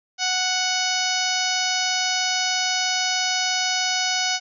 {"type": "harmonic tone with a mistuned harmonic", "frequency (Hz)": 740, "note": "F#5", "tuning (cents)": 0, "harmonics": [1, 2, 3, 4, 5, 6, 7, 8, 9], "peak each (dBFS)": [-28, -29, -29, -29, -31, -30, -27, -29, -35], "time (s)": [0.18, 4.4], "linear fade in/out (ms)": 50, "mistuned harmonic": 7, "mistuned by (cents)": -28, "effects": []}